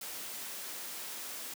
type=noise; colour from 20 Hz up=white; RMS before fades=-42 dBFS; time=0.01-1.54 s; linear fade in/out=5 ms; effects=high-pass 200 Hz 12 dB/octave